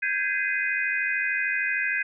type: chord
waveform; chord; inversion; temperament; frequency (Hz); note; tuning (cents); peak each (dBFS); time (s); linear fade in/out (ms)
sine; Ab major seventh; third; equal with one note detuned; 1568 / 1661.2 / 2049 / 2489; G6 / Ab6 / C7 / Eb7; 0 / 0 / -37 / 0; -29; 0.02-2.03; 10
effects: none